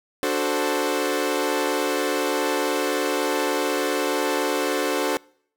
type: chord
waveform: sawtooth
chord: D dominant seventh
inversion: none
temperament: equal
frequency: 293.7 / 370 / 440 / 523.3 Hz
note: D4 / F#4 / A4 / C5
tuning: 0 / 0 / 0 / 0 cents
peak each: -23 dBFS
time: 0.23-5.17 s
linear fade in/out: 0 ms
effects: noise-tail reverb RT60 0.6 s tail -25 dB re dry